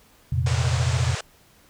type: chord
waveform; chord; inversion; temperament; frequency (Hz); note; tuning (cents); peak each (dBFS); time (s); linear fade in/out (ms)
sine; F suspended fourth; none; equal with one note detuned; 85.81 / 116.54 / 130.81; F2 / Bb2 / C3; -30 / 0 / 0; -24; 0.32-1.15; 5
type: band-pass noise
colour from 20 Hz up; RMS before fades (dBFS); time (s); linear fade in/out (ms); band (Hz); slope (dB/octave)
pink; -32; 0.46-1.21; 5; 420 to 8300; 48
effects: pink hiss -56 dBFS RMS until 1.69 s